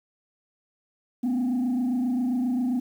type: tone with frequency modulation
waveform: sine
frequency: 249.5 Hz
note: B3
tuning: 18 cents sharp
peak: -20 dBFS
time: 1.23-2.8 s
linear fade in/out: 10 ms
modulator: 27.5 Hz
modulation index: 0.61
effects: tanh soft clip ceiling -21 dBFS + 9-bit